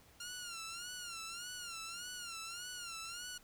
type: tone with vibrato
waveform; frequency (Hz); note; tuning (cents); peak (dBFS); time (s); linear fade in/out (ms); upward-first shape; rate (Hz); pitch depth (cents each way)
10% pulse; 1396.9; F6; 0; -35; 0.2-3.38; 5; sine; 1.7; 100
effects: pink hiss -64 dBFS RMS until 3.43 s